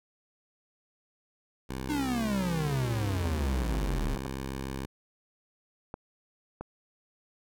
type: tone with pitch glide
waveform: 10% pulse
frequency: 65.41 to 66.78 Hz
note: C2 to C2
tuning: 0 to +36 cents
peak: -26 dBFS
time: 1.69-4.86 s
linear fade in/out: 10 ms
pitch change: +36 cents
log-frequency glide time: 1.88-4.34 s
type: exponential sweep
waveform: square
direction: down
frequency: 308 to 35.9 Hz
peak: -29 dBFS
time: 1.89-4.16 s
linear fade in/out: 10 ms
type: clicks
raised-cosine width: 1 ms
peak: -23 dBFS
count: 7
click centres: 3.256 / 3.523 / 3.749 / 4.17 / 4.258 / 5.941 / 6.61 s
effects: none